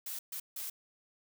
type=noise bursts at uneven times; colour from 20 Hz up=blue; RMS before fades=-40 dBFS; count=3; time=0.06-0.19 / 0.32-0.4 / 0.56-0.7 s; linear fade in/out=5 ms; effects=none